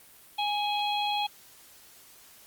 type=harmonic tone with a mistuned harmonic; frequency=827 Hz; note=G#5; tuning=8 cents flat; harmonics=1 / 3 / 4 / 5; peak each=-28 / -36 / -32 / -39 dBFS; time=0.38-1.27 s; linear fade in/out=10 ms; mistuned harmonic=3; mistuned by=+32 cents; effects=white hiss -54 dBFS RMS until 2.46 s + Opus 32 kbps